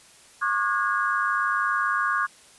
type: tone cluster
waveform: sine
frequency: 1094 / 1194 / 1444 / 1647 Hz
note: C#6 / D6 / F#6 / G#6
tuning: -23 / +28 / -43 / -15 cents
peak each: -27 dBFS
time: 0.41-2.27 s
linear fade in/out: 20 ms
effects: white hiss -52 dBFS RMS until 2.58 s + resampled to 24000 Hz

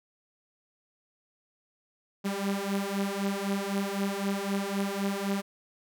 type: beating tone pair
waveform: sawtooth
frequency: 196 / 199.9 Hz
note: G3 / G3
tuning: 0 / +34 cents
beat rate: 3.9 Hz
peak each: -28 / -27 dBFS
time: 2.24-5.42 s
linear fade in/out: 20 ms
effects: none

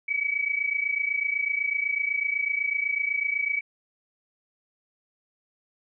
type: tone pair together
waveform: sine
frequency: 2256 / 2284 Hz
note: C#7 / D7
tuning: +30 / -49 cents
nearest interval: unison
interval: 21 cents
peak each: -28 / -26 dBFS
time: 0.08-3.61 s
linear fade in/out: 10 ms
effects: none

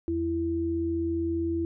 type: tone pair together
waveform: sine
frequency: 83.7 / 333.1 Hz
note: E2 / E4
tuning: +27 / +18 cents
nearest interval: 2 octaves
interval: 2391 cents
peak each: -33 / -26 dBFS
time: 0.08-1.65 s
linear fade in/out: 0 ms
effects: none

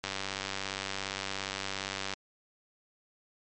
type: click train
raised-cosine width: 0.2 ms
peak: -16 dBFS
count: 205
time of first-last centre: 0.04-2.137 s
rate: 97.3 Hz
effects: MP3 48 kbps

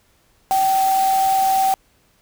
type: tone in noise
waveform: sine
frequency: 770 Hz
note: G5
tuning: 31 cents flat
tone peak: -14 dBFS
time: 0.51-1.74 s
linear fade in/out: 0 ms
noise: white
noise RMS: -29 dBFS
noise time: 0.51-1.74 s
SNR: +12 dB
effects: pink hiss -59 dBFS RMS until 2.21 s

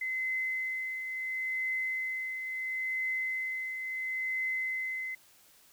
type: tone with tremolo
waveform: sine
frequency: 2049 Hz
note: C7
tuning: 37 cents flat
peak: -29 dBFS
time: 0.01-5.15 s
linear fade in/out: 5 ms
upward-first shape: triangle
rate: 0.73 Hz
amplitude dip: 50%
effects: white hiss -61 dBFS RMS until 5.72 s

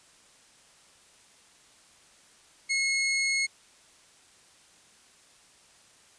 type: tone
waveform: sawtooth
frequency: 2171 Hz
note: C#7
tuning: 37 cents flat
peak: -21 dBFS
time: 2.69-3.47 s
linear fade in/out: 20 ms
effects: white hiss -58 dBFS RMS until 6.18 s + resampled to 22050 Hz

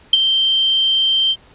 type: tone with ADSR envelope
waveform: sine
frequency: 3136 Hz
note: G7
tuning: in tune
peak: -4 dBFS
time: 0.13-1.36 s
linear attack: 4 ms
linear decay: 22 ms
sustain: -8 dB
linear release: 52 ms
effects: pink hiss -48 dBFS RMS until 1.54 s + resampled to 8000 Hz

